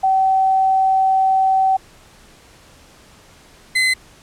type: tone pair in turn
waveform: sine / 35% pulse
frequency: 765 / 2042 Hz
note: G5 / C7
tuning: -42 / -43 cents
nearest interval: octave + perfect fourth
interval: 1699 cents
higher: second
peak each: -12 dBFS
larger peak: neither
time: 0.03-1.77 / 3.75-3.94 s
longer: first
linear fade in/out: 10 ms
effects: pink hiss -47 dBFS RMS until 4.22 s + low-pass 10000 Hz 12 dB/octave